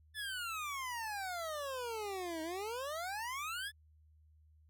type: exponential two-way sweep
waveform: 25% pulse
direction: down then up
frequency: 1760 to 312.4 to 1760 Hz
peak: -35 dBFS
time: 0.14-3.72 s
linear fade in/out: 50 ms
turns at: 2.42 s
effects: added 77 Hz sine -62 dBFS peak until 4.69 s